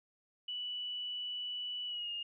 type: tone with pitch glide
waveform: sine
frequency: 2960 to 2838 Hz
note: F#7 to F7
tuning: 0 to +27 cents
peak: -37 dBFS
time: 0.48-2.23 s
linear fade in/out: 5 ms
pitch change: -73 cents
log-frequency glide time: 1.86-2.11 s
effects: none